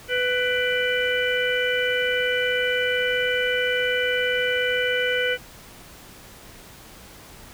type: harmonic tone with a mistuned harmonic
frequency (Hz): 497.4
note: B4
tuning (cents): +12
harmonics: 1 / 3 / 4 / 5 / 6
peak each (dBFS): -24 / -25 / -30 / -30 / -28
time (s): 0.08-5.38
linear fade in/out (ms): 50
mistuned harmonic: 5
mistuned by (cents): -92
effects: pink hiss -45 dBFS RMS until 7.53 s